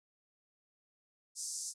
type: band-pass noise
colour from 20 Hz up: white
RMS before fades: -41 dBFS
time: 1.35-1.74 s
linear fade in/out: 50 ms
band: 5100 to 9300 Hz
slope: 48 dB/octave
effects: none